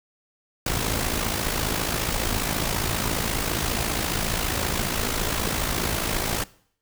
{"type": "noise with amplitude modulation", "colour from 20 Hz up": "pink", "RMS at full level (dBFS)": -23, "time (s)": [0.66, 6.44], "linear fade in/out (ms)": 5, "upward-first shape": "sine", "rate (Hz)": 54.7, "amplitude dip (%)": 60, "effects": ["noise-tail reverb RT60 0.6 s tail -21 dB re dry"]}